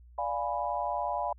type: chord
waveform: sine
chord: D diminished seventh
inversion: none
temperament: equal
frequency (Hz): 587.3 / 698.5 / 830.6 / 987.8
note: D5 / F5 / Ab5 / Cb6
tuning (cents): 0 / 0 / 0 / 0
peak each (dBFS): -36 / -34 / -34 / -34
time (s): 0.18-1.33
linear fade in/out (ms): 5
effects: added 60 Hz sine -51 dBFS peak until 1.38 s